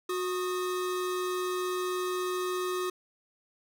square tone pair together, 365.3 / 1239.1 Hz, F#4 / D#6, -22 / -8 cents, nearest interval octave + major sixth, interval 2114 cents, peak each -31 / -37 dBFS, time 0.09-2.9 s, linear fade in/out 5 ms, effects none

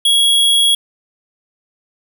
square tone, 3322 Hz, G#7, in tune, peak -10 dBFS, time 0.05-0.75 s, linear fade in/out 5 ms, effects none

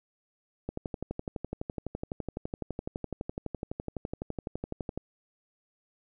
click train, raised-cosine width 2 ms, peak -20 dBFS, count 52, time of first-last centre 0.69-4.976 s, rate 11.9 Hz, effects none

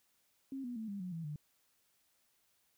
sine tone with pitch steps, 269.2 / 244 / 221.2 / 200.5 / 181.76 / 164.76 / 149.35 Hz, C4 / B3 / A3 / G3 / F#3 / E3 / D3, +49 / -21 / +9 / +39 / -31 / -1 / +29 cents, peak -39 dBFS, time 0.52-1.36 s, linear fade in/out 2 ms, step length 120 ms, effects white hiss -75 dBFS RMS until 2.77 s

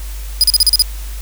sawtooth tone bursts, 4960 Hz, D#8, 6 cents flat, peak -4 dBFS, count 7, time 0.41-0.821 s, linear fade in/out 0 ms, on 27 ms, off 37 ms, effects added 50 Hz sine -23 dBFS peak until 1.21 s + white hiss -36 dBFS RMS until 1.21 s

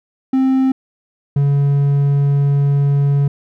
triangle tone pair in turn, 263.4 / 141.4 Hz, C4 / C#3, +12 / +35 cents, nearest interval major seventh, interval 1077 cents, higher first, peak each -9 dBFS, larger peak neither, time 0.33-0.72 / 1.36-3.28 s, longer second, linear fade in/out 5 ms, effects none

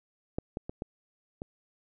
clicks, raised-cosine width 2 ms, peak -17 / -20 / -23 / -21 / -24 dBFS, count 5, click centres 0.385 / 0.571 / 0.695 / 0.821 / 1.419 s, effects none

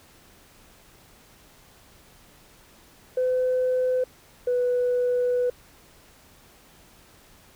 sine tone pair in turn, 508 / 493.5 Hz, B4 / B4, +49 / -1 cents, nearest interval minor second, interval 50 cents, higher first, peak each -19 dBFS, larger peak neither, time 3.17-4.04 / 4.47-5.5 s, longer second, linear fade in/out 5 ms, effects tanh soft clip ceiling -17 dBFS + pink hiss -54 dBFS RMS until 7.55 s

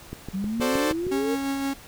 click train, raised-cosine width 3 ms, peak -20 dBFS, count 7, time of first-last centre 0.13-1.067 s, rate 6.4 Hz
sine exponential sweep, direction up, 185 to 475.1 Hz, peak -25 dBFS, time 0.33-1.36 s, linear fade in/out 20 ms
sawtooth chord, D dominant seventh, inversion first, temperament equal, 370 / 440 / 523.3 / 587.3 Hz, F#4 / A4 / C5 / D5, 0 / 0 / 0 / 0 cents, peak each -28 / -25 / -23 / -26 dBFS, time 0.6-0.93 s, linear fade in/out 20 ms
45% pulse tone with tremolo, 274.6 Hz, C#4, 16 cents flat, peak -24 dBFS, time 1.11-1.74 s, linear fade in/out 10 ms, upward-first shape sine, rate 5.8 Hz, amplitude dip 30%
effects pink hiss -46 dBFS RMS until 1.87 s

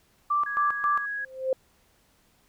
sine tone with tremolo, 1173 Hz, D6, 2 cents flat, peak -21 dBFS, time 0.3-1.06 s, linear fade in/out 10 ms, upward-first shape square, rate 3.7 Hz, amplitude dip 80%
sine tone, 1661.2 Hz, G#6, in tune, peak -29 dBFS, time 0.46-1.25 s, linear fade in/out 5 ms
sine tone with exponential growth, 523.3 Hz, C5, in tune, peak -19 dBFS, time 1.18-1.53 s, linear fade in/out 2 ms, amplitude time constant 76 ms
effects pink hiss -64 dBFS RMS until 2.48 s

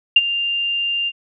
sine tone with ADSR envelope, 2794 Hz, F7, in tune, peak -4 dBFS, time 0.16-1.12 s, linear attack 5 ms, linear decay 34 ms, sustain -14 dB, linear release 45 ms, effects none

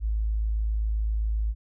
sine tone, 53.8 Hz, A1, 38 cents flat, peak -23 dBFS, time 0-1.55 s, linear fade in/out 50 ms, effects none

